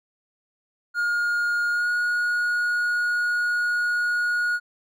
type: tone with pitch glide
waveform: triangle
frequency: 1424 to 1445.5 Hz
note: F6 to F#6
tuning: +33 to -41 cents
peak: -19 dBFS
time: 0.94-4.6 s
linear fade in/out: 50 ms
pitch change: +26 cents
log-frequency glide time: 1.7-1.89 s
effects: none